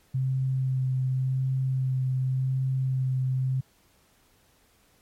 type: tone with vibrato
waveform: sine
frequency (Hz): 130.81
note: C3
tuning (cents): 0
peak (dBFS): -23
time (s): 0.14-3.61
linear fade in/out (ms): 10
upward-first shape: sine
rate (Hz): 0.89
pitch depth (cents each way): 13
effects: pink hiss -63 dBFS RMS until 5.01 s + MP3 64 kbps